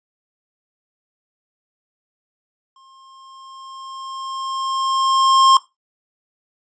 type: tone with exponential growth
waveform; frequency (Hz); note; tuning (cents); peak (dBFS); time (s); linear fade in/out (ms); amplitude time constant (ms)
square; 1065; C6; +30; -8; 2.76-5.57; 2; 610
effects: noise-tail reverb RT60 0.2 s tail -17 dB re dry + resampled to 16000 Hz